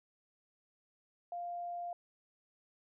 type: tone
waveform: sine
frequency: 698.5 Hz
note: F5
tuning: in tune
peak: -38 dBFS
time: 1.32-1.93 s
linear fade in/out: 2 ms
effects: none